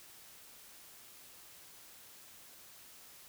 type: silence
effects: white hiss -56 dBFS RMS until 3.28 s